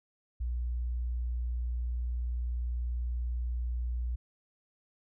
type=tone; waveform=sine; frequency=60.2 Hz; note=B1; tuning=44 cents flat; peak=-30 dBFS; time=0.4-4.16 s; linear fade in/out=10 ms; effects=none